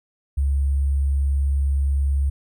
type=tone with sample-and-hold; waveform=sine; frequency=69.3 Hz; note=C#2; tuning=in tune; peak=-17 dBFS; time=0.37-2.3 s; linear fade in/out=10 ms; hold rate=8820 Hz; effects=none